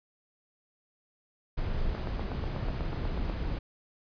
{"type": "noise", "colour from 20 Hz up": "brown", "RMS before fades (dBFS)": -32, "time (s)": [1.57, 3.59], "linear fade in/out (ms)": 10}
{"type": "click train", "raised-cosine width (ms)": 1, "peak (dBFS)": -23, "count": 12, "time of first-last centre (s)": [1.95, 3.298], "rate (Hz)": 8.16}
{"effects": ["resampled to 11025 Hz"]}